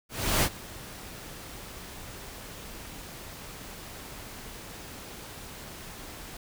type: noise with ADSR envelope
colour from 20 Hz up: pink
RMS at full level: -23 dBFS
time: 0.09-6.37 s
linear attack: 340 ms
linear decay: 60 ms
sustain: -20 dB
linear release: 3 ms
effects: none